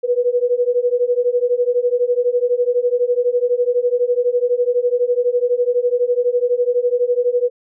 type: beating tone pair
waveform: sine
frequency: 483.1 / 495.1 Hz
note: B4 / B4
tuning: -38 / +4 cents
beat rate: 12 Hz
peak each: -17 dBFS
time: 0.03-7.5 s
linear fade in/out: 20 ms
effects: none